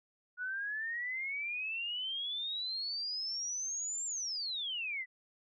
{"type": "exponential two-way sweep", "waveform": "sine", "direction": "up then down", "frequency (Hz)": [1454, 7459, 1954], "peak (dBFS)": -35, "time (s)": [0.37, 5.06], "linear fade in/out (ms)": 50, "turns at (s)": 4.05, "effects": []}